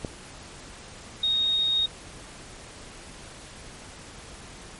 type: click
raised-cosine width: 2 ms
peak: -16 dBFS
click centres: 0.048 s
type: tone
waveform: sine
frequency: 3729 Hz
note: A#7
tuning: in tune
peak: -21 dBFS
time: 1.23-1.86 s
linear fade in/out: 5 ms
effects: pink hiss -44 dBFS RMS until 4.79 s + MP3 48 kbps